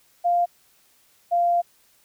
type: tone pair in turn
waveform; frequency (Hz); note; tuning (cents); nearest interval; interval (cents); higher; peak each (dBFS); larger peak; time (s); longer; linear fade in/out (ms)
sine; 698.5 / 694.5; F5 / F5; 0 / -10; unison; 10; first; -17; neither; 0.24-0.46 / 1.31-1.62; second; 20
effects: white hiss -60 dBFS RMS until 2.04 s